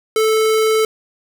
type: tone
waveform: square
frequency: 438.2 Hz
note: A4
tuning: 7 cents flat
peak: -13 dBFS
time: 0.16-0.85 s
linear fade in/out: 2 ms
effects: none